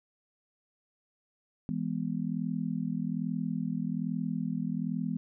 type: chord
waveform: sine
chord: E major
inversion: none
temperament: just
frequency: 164.81 / 206 / 247.2 Hz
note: E3 / G#3 / B3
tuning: 0 / -14 / +2 cents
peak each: -34 dBFS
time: 1.69-5.17 s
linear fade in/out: 0 ms
effects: none